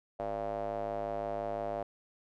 square tone with band-pass filter, 52.9 Hz, G#1, 33 cents sharp, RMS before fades -36 dBFS, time 0.19-1.83 s, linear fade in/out 5 ms, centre 640 Hz, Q 5.2, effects none

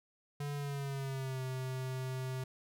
square tone with pitch glide, 144.1 to 129.87 Hz, D3 to C3, -33 to -13 cents, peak -37 dBFS, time 0.4-2.44 s, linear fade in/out 5 ms, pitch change -180 cents, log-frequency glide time 0.55-1.42 s, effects none

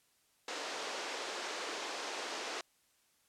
pink band-pass noise, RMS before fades -41 dBFS, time 0.48-2.61 s, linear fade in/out 2 ms, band 370 to 6800 Hz, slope 24 dB/octave, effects white hiss -72 dBFS RMS until 3.28 s + low-pass 12000 Hz 12 dB/octave

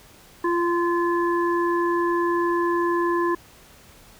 harmonic tone, 344.8 Hz, F4, 22 cents flat, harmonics 1 / 3 / 5, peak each -21 / -24 / -31 dBFS, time 0.44-3.35 s, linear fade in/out 5 ms, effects pink hiss -50 dBFS RMS until 4.19 s

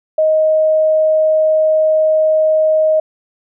sine tone, 626 Hz, D#5, 10 cents sharp, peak -9 dBFS, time 0.18-3 s, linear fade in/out 5 ms, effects none

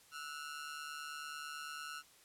sawtooth ring-modulated tone, 1390 Hz, F6, 9 cents flat, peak -37 dBFS, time 0.11-2.03 s, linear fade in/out 50 ms, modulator 74.5 Hz, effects white hiss -64 dBFS RMS until 2.24 s + low-pass 12000 Hz 12 dB/octave

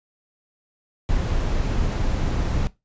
brown noise, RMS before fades -22 dBFS, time 1.09-2.67 s, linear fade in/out 0 ms, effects noise-tail reverb RT60 0.2 s tail -18 dB re dry + resampled to 16000 Hz

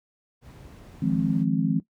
brown noise, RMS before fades -43 dBFS, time 0.41-1.46 s, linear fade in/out 50 ms
sine chord, F minor seventh, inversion third, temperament just, 157.15 / 174.61 / 209.5 / 261.9 Hz, Eb3 / F3 / Ab3 / C4, +18 / 0 / +15 / +2 cents, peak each -26 dBFS, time 1.02-1.8 s, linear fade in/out 5 ms
effects noise-tail reverb RT60 0.1 s tail -17 dB re dry + high-pass 60 Hz 12 dB/octave

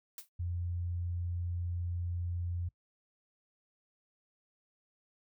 blue noise with exponential decay, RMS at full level -40 dBFS, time 0.18-0.29 s, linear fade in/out 2 ms, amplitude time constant 23 ms
sine tone, 87.31 Hz, F2, in tune, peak -33 dBFS, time 0.39-2.69 s, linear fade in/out 10 ms
effects noise-tail reverb RT60 0.1 s tail -22 dB re dry

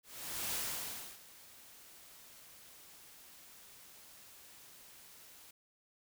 white noise with ADSR envelope, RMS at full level -37 dBFS, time 0.03-5.51 s, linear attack 500 ms, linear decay 650 ms, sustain -20 dB, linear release 5 ms, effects none

